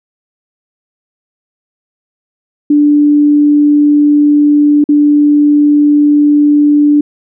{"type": "tone with dropouts", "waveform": "sine", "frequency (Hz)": 293.7, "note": "D4", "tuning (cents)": 0, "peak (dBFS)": -4, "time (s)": [2.7, 7.01], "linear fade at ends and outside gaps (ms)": 5, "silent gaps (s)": [4.841, 4.889], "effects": []}